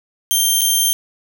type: tone with dropouts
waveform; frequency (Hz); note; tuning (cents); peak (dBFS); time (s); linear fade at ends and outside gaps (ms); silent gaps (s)
10% pulse; 3162; G7; +14; -5; 0.31-0.93; 0; 0.609-0.616
effects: none